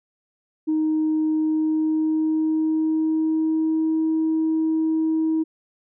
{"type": "tone with pitch glide", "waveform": "sine", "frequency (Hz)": [312, 318.6], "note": ["D#4", "D#4"], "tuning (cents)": [5, 41], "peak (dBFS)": -17, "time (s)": [0.67, 5.44], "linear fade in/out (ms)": 20, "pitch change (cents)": 36, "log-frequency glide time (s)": [1.33, 4.02], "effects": ["tanh soft clip ceiling -15 dBFS"]}